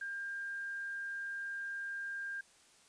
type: tone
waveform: sine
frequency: 1600 Hz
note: G6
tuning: 35 cents sharp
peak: -38 dBFS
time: 0.01-2.41 s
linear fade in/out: 5 ms
effects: white hiss -64 dBFS RMS until 2.88 s + resampled to 22050 Hz